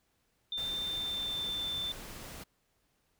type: tone with pitch glide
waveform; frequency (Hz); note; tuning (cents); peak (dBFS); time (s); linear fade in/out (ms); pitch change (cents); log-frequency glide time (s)
sine; 3582 to 3545; A7 to A7; +30 to +12; -33; 0.52-1.92; 2; -18; 0.82-1.61
type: noise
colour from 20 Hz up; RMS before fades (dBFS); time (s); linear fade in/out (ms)
pink; -46; 0.57-2.44; 10
effects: pink hiss -75 dBFS RMS until 3.19 s